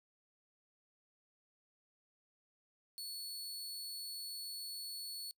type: tone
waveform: sawtooth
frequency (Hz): 4413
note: C#8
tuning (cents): -9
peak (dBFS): -40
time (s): 2.98-5.31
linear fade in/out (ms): 0
effects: noise-tail reverb RT60 0.1 s tail -25 dB re dry